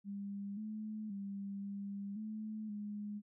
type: tone with pitch steps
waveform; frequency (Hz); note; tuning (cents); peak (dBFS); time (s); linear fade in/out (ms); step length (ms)
sine; 200.3 / 215 / 198.6 / 199.9 / 215.9 / 207.3; G3 / A3 / G3 / G3 / A3 / G#3; +38 / -40 / +23 / +34 / -33 / -3; -40; 0.04-3.22; 50; 530
effects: none